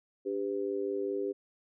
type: tone with amplitude modulation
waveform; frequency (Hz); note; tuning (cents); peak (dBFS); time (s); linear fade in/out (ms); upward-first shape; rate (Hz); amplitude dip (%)
sine; 396.9; G4; +22; -26; 0.25-1.33; 20; sine; 105; 95
effects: none